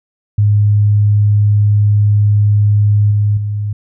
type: tone with level steps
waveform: sine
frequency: 103.83 Hz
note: G#2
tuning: in tune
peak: -7 / -9 / -15 dBFS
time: 0.38-3.73 s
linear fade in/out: 5 ms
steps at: 3.11 / 3.37 s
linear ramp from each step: 5 ms
effects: none